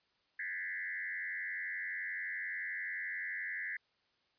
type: tone with frequency modulation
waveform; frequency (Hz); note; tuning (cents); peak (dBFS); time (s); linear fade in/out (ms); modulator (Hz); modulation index
sine; 1864.7; A#6; 0; -37; 0.39-3.77; 5; 91.5; 2.5
effects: white hiss -75 dBFS RMS until 4.38 s + resampled to 11025 Hz